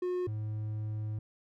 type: tone pair in turn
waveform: triangle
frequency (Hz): 361.1 / 107.36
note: F#4 / A2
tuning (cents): -42 / -42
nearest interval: octave + major sixth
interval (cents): 2100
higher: first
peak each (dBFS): -28 / -31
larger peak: first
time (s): 0.02-0.27 / 0.27-1.19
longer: second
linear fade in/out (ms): 5
effects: none